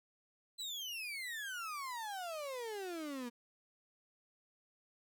35% pulse exponential sweep, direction down, 4066 to 233.1 Hz, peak -39 dBFS, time 0.58-3.3 s, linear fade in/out 20 ms, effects none

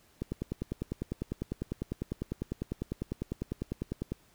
click train, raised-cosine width 3 ms, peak -20 dBFS, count 40, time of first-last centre 0.22-4.12 s, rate 10 Hz, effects pink hiss -64 dBFS RMS until 4.34 s

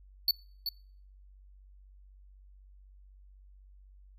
square tone with echo, 4462 Hz, C#8, 11 cents sharp, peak -23 dBFS, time 0.28-0.31 s, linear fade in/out 2 ms, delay 380 ms, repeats 1, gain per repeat -8 dB, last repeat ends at 0.69 s, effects noise-tail reverb RT60 0.6 s tail -26 dB re dry + added 48 Hz sine -53 dBFS peak until 4.18 s

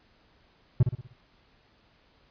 triangle tone with echo, 123.47 Hz, B2, in tune, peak -13 dBFS, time 0.8-0.83 s, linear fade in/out 5 ms, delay 61 ms, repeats 5, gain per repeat -7 dB, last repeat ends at 1.135 s, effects pink hiss -63 dBFS RMS until 2.3 s + resampled to 11025 Hz

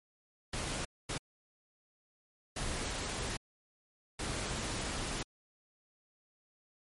pink noise bursts at uneven times, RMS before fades -37 dBFS, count 4, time 0.53-0.85 / 1.09-1.18 / 2.56-3.37 / 4.19-5.23 s, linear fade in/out 5 ms, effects MP3 48 kbps

